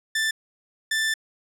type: tone pair in turn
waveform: sawtooth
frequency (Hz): 1768 / 1768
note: A6 / A6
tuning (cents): +8 / +8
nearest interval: unison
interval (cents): 0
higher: neither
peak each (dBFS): -18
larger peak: neither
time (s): 0.15-0.31 / 0.91-1.14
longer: second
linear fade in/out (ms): 5
effects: low-pass 11000 Hz 12 dB/octave